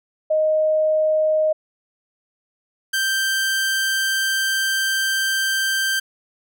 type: tone pair in turn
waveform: sine / sawtooth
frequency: 622.3 / 1568.1 Hz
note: D#5 / G6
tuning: 0 / 0 cents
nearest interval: octave + major third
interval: 1600 cents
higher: second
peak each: -15 dBFS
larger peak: neither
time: 0.3-1.53 / 2.93-6 s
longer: second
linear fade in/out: 10 ms
effects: none